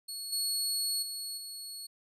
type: tone with level steps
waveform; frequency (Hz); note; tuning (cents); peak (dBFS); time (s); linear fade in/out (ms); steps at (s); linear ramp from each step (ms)
25% pulse; 4362; C#8; -29; -33 / -25 / -32 / -36; 0.08-1.87; 10; 0.32 / 1.02 / 1.37; 10
effects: none